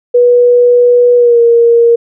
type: tone with pitch glide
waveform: sine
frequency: 487 to 468.2 Hz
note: B4 to A#4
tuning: -24 to +8 cents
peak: -3 dBFS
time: 0.14-1.96 s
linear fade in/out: 10 ms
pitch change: -68 cents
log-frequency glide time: 1.16-1.4 s
effects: none